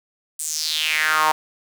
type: tone with high-pass filter sweep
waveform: sawtooth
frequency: 155.56 Hz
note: D#3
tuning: in tune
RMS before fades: -21 dBFS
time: 0.39-1.32 s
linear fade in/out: 5 ms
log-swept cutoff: 8800 to 870 Hz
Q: 4.3
effects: none